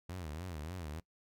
sawtooth tone with vibrato, 82.9 Hz, E2, 10 cents sharp, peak -37 dBFS, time 0.09-1 s, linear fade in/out 5 ms, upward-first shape sine, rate 3.4 Hz, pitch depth 200 cents each way, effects noise-tail reverb RT60 0.1 s tail -20 dB re dry

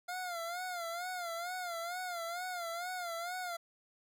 25% pulse tone with vibrato, 702 Hz, F5, 9 cents sharp, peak -34 dBFS, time 0.08-3.57 s, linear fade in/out 10 ms, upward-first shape sine, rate 2.2 Hz, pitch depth 90 cents each way, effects none

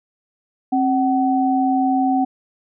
sine tone pair together, 266.5 / 753.8 Hz, C4 / F#5, +32 / +32 cents, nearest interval octave + tritone, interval 1800 cents, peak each -17 / -18 dBFS, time 0.72-2.25 s, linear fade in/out 10 ms, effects none

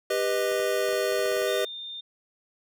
square chord, G augmented, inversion none, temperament equal with one note detuned, 396.1 / 493.9 / 622.3 Hz, G4 / B4 / D#5, +18 / 0 / 0 cents, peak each -29 dBFS, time 0.1-1.65 s, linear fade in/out 5 ms
clicks, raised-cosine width 0.5 ms, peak -29 dBFS, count 10, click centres 0.517 / 0.6 / 0.888 / 0.93 / 1.123 / 1.193 / 1.259 / 1.319 / 1.367 / 1.419 s
sine tone, 3618 Hz, A7, 48 cents sharp, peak -35 dBFS, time 1.47-2.01 s, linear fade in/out 10 ms
effects none

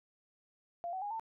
sine tone with pitch steps, 691 / 753.5 / 821.7 / 896.1 Hz, F5 / F#5 / G#5 / A5, -19 / +31 / -19 / +31 cents, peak -36 dBFS, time 0.84-1.196 s, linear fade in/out 0 ms, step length 89 ms, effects none

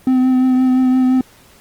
triangle tone with vibrato, 256.8 Hz, C4, 32 cents flat, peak -8 dBFS, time 0.07-1.21 s, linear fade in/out 2 ms, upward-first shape triangle, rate 5.8 Hz, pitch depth 21 cents each way, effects pink hiss -47 dBFS RMS until 1.6 s + Opus 24 kbps

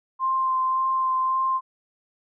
sine tone with vibrato, 1046.5 Hz, C6, in tune, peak -20 dBFS, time 0.19-1.61 s, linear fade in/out 50 ms, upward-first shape sine, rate 1.8 Hz, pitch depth 11 cents each way, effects none

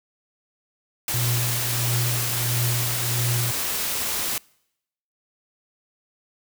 white noise, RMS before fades -26 dBFS, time 1.08-4.38 s, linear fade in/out 2 ms
triangle tone with tremolo, 120 Hz, B2, 49 cents flat, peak -19 dBFS, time 1.14-3.51 s, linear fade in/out 0 ms, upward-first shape triangle, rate 1.5 Hz, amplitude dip 70%
effects noise-tail reverb RT60 0.8 s tail -26 dB re dry

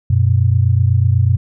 sine tone pair together, 93.29 / 121.4 Hz, F#2 / B2, +15 / -29 cents, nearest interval perfect fourth, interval 456 cents, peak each -12 / -13 dBFS, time 0.1-1.37 s, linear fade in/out 5 ms, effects none

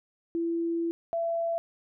sine tone pair in turn, 335.4 / 670.8 Hz, E4 / E5, +30 / +30 cents, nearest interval octave, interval 1200 cents, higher second, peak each -26 dBFS, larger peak neither, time 0.35-0.91 / 1.13-1.58 s, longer first, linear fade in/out 0 ms, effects none

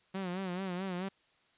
sawtooth tone with vibrato, 185 Hz, F#3, in tune, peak -31 dBFS, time 0.14-1.09 s, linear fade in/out 10 ms, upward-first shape sine, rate 4.6 Hz, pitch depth 90 cents each way, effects white hiss -69 dBFS RMS until 1.57 s + resampled to 8000 Hz

